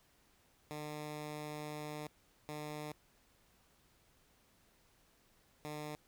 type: tone bursts at uneven times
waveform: 10% pulse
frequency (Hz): 150.5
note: D3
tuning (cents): +43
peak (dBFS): -34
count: 3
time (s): 0.71-2.07 / 2.49-2.92 / 5.65-5.95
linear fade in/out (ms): 0
effects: pink hiss -70 dBFS RMS until 6.07 s